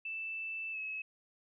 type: tone with pitch glide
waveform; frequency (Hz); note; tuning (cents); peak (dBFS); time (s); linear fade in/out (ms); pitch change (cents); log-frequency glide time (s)
sine; 2646 to 2578; E7 to E7; +6 to -39; -37; 0.05-1.02; 5; -45; 0.72-0.78
effects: none